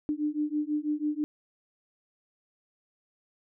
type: beating tone pair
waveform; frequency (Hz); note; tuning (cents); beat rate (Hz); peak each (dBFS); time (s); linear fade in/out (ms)
sine; 296.6 / 302.7; D4 / D#4; +17 / -48; 6.1; -30; 0.09-1.24; 0
effects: none